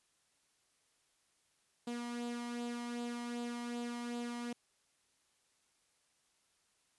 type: tone with flanger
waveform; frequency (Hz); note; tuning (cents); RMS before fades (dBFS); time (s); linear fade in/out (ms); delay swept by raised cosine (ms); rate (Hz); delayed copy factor
sawtooth; 239.3; A#3; +46; -41; 1.87-4.53; 5; 0.25 to 0.99; 2.6; +0.5
effects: white hiss -75 dBFS RMS until 6.98 s + resampled to 24000 Hz